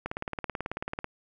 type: click train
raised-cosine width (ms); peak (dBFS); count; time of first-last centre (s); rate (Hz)
0.5; -17; 19; 0.06-1.044; 18.3
effects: none